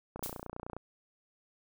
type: click train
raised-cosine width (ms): 1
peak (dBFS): -26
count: 19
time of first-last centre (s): 0.16-0.766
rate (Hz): 29.7
type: noise with exponential decay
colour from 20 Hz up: blue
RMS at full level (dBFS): -35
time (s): 0.23-0.47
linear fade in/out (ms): 5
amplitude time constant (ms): 52
effects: none